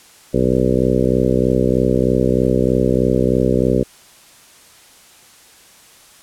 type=harmonic tone with a mistuned harmonic; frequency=63.2 Hz; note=B1; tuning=41 cents sharp; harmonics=1 / 2 / 3 / 4 / 5 / 6 / 7 / 8 / 9; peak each=-25 / -21 / -20 / -20 / -24 / -20 / -21 / -21 / -26 dBFS; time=0.33-3.84 s; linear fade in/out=20 ms; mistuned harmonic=1; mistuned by=-120 cents; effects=white hiss -46 dBFS RMS until 6.22 s + low-pass 11000 Hz 12 dB/octave